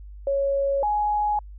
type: tone pair in turn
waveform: sine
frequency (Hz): 554 / 836.8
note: C#5 / G#5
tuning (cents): -1 / +13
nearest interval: perfect fifth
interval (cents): 714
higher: second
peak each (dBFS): -20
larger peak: neither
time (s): 0.27-0.83 / 0.83-1.39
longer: neither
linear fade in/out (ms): 2
effects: added 50 Hz sine -38 dBFS peak until 1.58 s